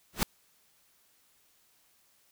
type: noise with exponential growth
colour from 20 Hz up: pink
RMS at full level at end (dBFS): -22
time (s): 0.13-0.23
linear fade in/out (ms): 0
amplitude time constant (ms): 21
effects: white hiss -67 dBFS RMS until 2.31 s